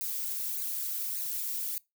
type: noise with flanger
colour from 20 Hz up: violet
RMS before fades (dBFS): -34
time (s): 0.01-1.78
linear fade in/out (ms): 0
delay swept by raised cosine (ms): 0.45 to 3.65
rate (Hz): 1.7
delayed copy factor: +1
effects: noise-tail reverb RT60 0.2 s tail -22 dB re dry